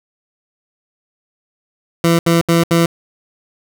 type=tone bursts; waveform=20% pulse; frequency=167.9 Hz; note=E3; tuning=32 cents sharp; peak=-5 dBFS; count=4; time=2.04-2.859 s; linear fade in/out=2 ms; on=150 ms; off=73 ms; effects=none